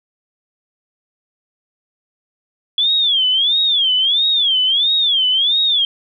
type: tone with vibrato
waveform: sine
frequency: 3365 Hz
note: G#7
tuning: 22 cents sharp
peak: -12 dBFS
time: 2.78-5.85 s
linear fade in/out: 2 ms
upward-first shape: sine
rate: 1.5 Hz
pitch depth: 200 cents each way
effects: none